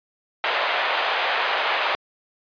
pink band-pass noise, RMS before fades -23 dBFS, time 0.44-1.95 s, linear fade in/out 0 ms, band 600 to 3400 Hz, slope 24 dB/octave, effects resampled to 11025 Hz

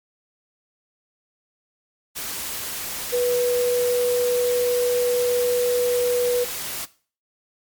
sine tone in noise, 489.7 Hz, B4, 15 cents flat, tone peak -18 dBFS, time 3.12-6.45 s, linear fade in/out 20 ms, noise white, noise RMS -30 dBFS, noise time 2.15-6.86 s, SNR +9 dB, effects noise-tail reverb RT60 0.4 s tail -18 dB re dry + MP3 96 kbps

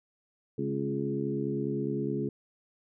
harmonic tone with a mistuned harmonic, 69.7 Hz, C#2, 10 cents sharp, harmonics 2 / 3 / 4 / 5 / 6, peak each -35 / -35 / -35 / -35 / -35 dBFS, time 0.58-2.29 s, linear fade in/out 5 ms, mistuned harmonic 4, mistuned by -29 cents, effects none

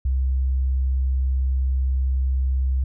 sine tone, 65.41 Hz, C2, in tune, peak -18 dBFS, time 0.05-2.84 s, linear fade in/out 5 ms, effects none

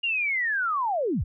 sine linear sweep, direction down, 2843 to 39.43 Hz, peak -23 dBFS, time 0.03-1.24 s, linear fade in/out 10 ms, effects none

